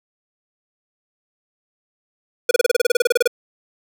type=tone bursts; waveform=square; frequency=484.3 Hz; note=B4; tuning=34 cents flat; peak=-12 dBFS; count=16; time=2.49-3.276 s; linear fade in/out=5 ms; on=21 ms; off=30 ms; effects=none